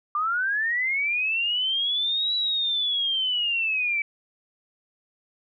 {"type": "linear two-way sweep", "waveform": "sine", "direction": "up then down", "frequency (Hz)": [1174, 3939, 2290], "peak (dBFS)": -22, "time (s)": [0.15, 4.02], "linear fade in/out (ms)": 2, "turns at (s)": 2.35, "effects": []}